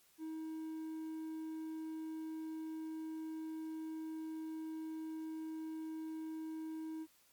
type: tone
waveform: triangle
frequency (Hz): 317.6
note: D#4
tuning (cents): +36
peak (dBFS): -39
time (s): 0.18-7.07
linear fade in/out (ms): 50
effects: white hiss -69 dBFS RMS until 7.32 s + MP3 96 kbps